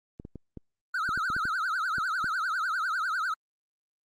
clicks, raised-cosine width 3 ms, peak -27 dBFS, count 11, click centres 0.199 / 0.251 / 0.357 / 0.573 / 1.091 / 1.176 / 1.302 / 1.365 / 1.454 / 1.983 / 2.243 s
triangle tone with vibrato, 1396 Hz, F6, 1 cent flat, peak -25 dBFS, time 0.94-3.34 s, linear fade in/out 5 ms, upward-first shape triangle, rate 10 Hz, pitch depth 230 cents each way
effects Opus 24 kbps

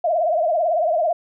sine tone with vibrato, 659.3 Hz, E5, in tune, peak -16 dBFS, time 0.04-1.13 s, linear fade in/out 5 ms, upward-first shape triangle, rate 18 Hz, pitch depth 160 cents each way, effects none

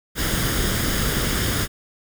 pink noise with comb filter, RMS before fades -22 dBFS, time 0.15-1.68 s, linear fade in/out 50 ms, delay 0.59 ms, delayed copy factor +0.55, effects none

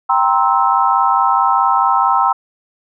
sine chord, C dominant seventh, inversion second, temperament just, 784.9 / 941.9 / 1046.5 / 1308.1 Hz, G5 / Bb5 / C6 / E6, +2 / +18 / 0 / -14 cents, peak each -16 dBFS, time 0.09-2.33 s, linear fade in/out 10 ms, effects none

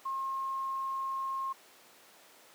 sine tone, 1072 Hz, C6, 42 cents sharp, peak -32 dBFS, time 0.05-1.53 s, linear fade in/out 10 ms, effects pink hiss -57 dBFS RMS until 2.54 s + high-pass 400 Hz 12 dB/octave

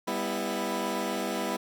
15% pulse chord, E minor, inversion first, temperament equal with one note detuned, 199.31 / 246.9 / 329.6 Hz, G3 / B3 / E4, +29 / 0 / 0 cents, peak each -27 dBFS, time 0.07-1.57 s, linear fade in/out 10 ms, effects none

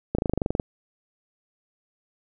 slowing click train, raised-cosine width 2 ms, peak -10 dBFS, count 12, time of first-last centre 0.15-0.598 s, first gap 35 ms, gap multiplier 1.03, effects none

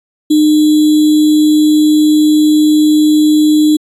sine tone with sample-and-hold, 304.3 Hz, D#4, 38 cents flat, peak -5 dBFS, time 0.3-3.77 s, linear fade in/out 10 ms, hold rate 3675 Hz, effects resampled to 32000 Hz

